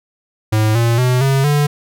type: tone with pitch steps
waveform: square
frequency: 108.4 / 116.85 / 125.97 / 135.79 / 146.38 Hz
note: A2 / A#2 / B2 / C#3 / D3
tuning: -25 / +5 / +35 / -35 / -5 cents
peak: -12 dBFS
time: 0.52-1.67 s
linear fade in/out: 10 ms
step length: 230 ms
effects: none